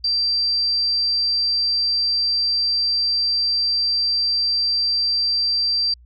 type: tone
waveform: sine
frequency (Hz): 4700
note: D8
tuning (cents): +1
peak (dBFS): -17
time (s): 0.04-5.94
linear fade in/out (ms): 5
effects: added 60 Hz sine -45 dBFS peak until 6.05 s